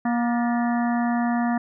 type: harmonic tone with a mistuned harmonic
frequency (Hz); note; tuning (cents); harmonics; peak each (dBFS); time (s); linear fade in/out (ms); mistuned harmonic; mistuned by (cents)
237.5; A#3; +33; 1 / 3 / 4 / 5 / 6 / 7 / 8; -21 / -27 / -34 / -35 / -38 / -35 / -40; 0.05-1.58; 5; 7; +82
effects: none